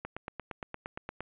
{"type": "click train", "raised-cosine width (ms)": 0.5, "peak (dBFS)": -22, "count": 11, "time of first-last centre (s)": [0.05, 1.206], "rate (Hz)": 8.65, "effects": ["resampled to 8000 Hz", "8-bit"]}